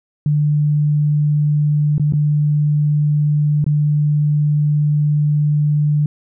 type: tone with dropouts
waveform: sine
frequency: 148.6 Hz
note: D3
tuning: 21 cents sharp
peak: -12 dBFS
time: 0.26-6.06 s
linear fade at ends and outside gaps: 2 ms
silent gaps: 1.981-1.997 / 2.124-2.135 / 3.643-3.664 s
effects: none